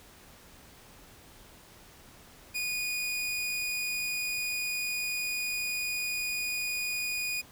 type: tone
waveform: sawtooth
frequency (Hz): 2462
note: D#7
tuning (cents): -19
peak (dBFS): -27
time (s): 2.54-7.42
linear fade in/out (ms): 20
effects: pink hiss -54 dBFS RMS until 7.51 s